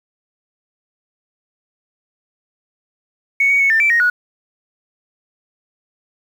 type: tone with pitch steps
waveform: sine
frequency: 2219 / 2243 / 2209 / 1791 / 2331 / 1869 / 1460 Hz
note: C#7 / C#7 / C#7 / A6 / D7 / A#6 / F#6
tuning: +1 / +20 / -7 / +30 / -14 / +4 / -24 cents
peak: -10 dBFS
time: 3.4-4.1 s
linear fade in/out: 5 ms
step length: 100 ms
effects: tanh soft clip ceiling -6 dBFS + 7-bit